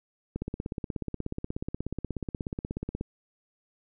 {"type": "click train", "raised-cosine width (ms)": 3, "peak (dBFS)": -19, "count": 45, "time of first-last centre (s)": [0.36, 3.011], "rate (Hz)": 16.6, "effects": []}